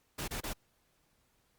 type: noise bursts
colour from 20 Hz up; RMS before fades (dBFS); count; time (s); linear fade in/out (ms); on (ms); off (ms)
pink; -38; 3; 0.18-0.534; 10; 100; 27
effects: pink hiss -73 dBFS RMS until 1.58 s + Opus 48 kbps